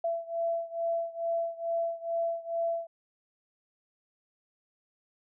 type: beating tone pair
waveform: sine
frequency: 670 / 672.3 Hz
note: E5 / E5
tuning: +28 / +34 cents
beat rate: 2.3 Hz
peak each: -31 / -33 dBFS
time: 0.04-2.87 s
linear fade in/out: 5 ms
effects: none